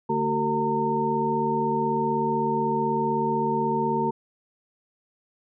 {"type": "tone cluster", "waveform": "sine", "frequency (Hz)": [146.2, 225.1, 378.2, 454.2, 914], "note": ["D3", "A3", "F#4", "A#4", "A#5"], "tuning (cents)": [-7, 40, 38, -45, -34], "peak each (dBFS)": [-33, -28, -28, -30, -25], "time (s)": [0.09, 4.11], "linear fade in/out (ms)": 10, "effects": []}